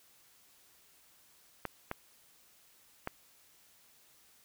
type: clicks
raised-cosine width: 0.5 ms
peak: -20 dBFS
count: 3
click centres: 1.653 / 1.914 / 3.074 s
effects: white hiss -64 dBFS RMS until 4.44 s